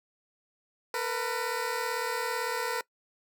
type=tone pair together; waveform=15% pulse; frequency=456 / 493.9 Hz; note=A#4 / B4; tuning=-38 / 0 cents; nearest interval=minor second; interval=138 cents; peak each=-26 dBFS; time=0.94-2.81 s; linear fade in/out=2 ms; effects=noise-tail reverb RT60 0.1 s tail -22 dB re dry